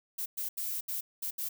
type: noise bursts at uneven times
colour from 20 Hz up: violet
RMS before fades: -35 dBFS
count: 6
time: 0.18-0.26 / 0.37-0.49 / 0.57-0.81 / 0.88-1.01 / 1.22-1.31 / 1.38-1.49 s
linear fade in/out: 10 ms
effects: none